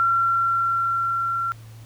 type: tone with level ramp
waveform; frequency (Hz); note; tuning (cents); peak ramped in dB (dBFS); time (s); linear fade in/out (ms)
sine; 1364; F6; -41; -16 to -22; 0-1.52; 0
effects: added 112 Hz sine -40 dBFS peak until 1.85 s + pink hiss -52 dBFS RMS until 1.85 s